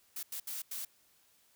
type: noise bursts at uneven times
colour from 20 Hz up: blue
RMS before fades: -40 dBFS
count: 4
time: 0.16-0.23 / 0.32-0.4 / 0.47-0.62 / 0.71-0.85 s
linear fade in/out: 5 ms
effects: white hiss -68 dBFS RMS until 1.55 s